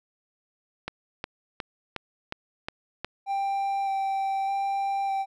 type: click train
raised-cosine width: 0.3 ms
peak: -15 dBFS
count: 7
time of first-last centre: 0.88-3.046 s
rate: 2.77 Hz
type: tone with vibrato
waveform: triangle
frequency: 784 Hz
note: G5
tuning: in tune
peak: -23 dBFS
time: 3.26-5.26 s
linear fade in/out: 50 ms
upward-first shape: square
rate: 0.82 Hz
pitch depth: 10 cents each way
effects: none